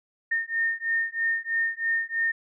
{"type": "beating tone pair", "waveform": "sine", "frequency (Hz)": [1825, 1828.1], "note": ["A#6", "A#6"], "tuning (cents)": [-37, -34], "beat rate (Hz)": 3.1, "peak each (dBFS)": -27, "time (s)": [0.31, 2.32], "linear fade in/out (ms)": 10, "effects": []}